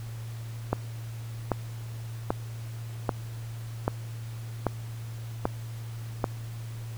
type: click train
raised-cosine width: 1 ms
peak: -10 dBFS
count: 8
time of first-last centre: 0.73-6.242 s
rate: 1.27 Hz
effects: added 114 Hz sine -35 dBFS peak until 6.97 s + pink hiss -50 dBFS RMS until 6.97 s